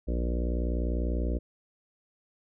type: harmonic tone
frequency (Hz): 60.1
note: B1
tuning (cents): -46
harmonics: 1 / 3 / 4 / 5 / 6 / 7 / 8 / 9 / 10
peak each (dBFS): -27 / -38 / -38 / -38 / -40 / -46 / -41 / -44 / -44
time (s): 0.07-1.39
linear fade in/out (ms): 20
effects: none